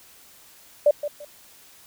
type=tone with echo; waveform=sine; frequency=587.3 Hz; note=D5; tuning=in tune; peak=-12 dBFS; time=0.86-0.91 s; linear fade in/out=5 ms; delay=170 ms; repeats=2; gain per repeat=-12 dB; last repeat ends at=1.25 s; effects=white hiss -51 dBFS RMS until 1.86 s